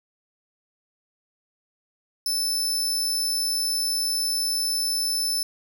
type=tone; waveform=sawtooth; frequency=5274 Hz; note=E8; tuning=in tune; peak=-20 dBFS; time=2.26-5.43 s; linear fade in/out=2 ms; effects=none